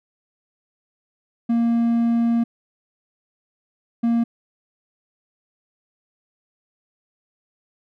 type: tone pair in turn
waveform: triangle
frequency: 233.1 / 233.1 Hz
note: A#3 / A#3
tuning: 0 / 0 cents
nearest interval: unison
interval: 0 cents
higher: neither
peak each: -14 dBFS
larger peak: neither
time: 1.49-2.44 / 4.03-4.24 s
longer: first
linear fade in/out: 10 ms
effects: none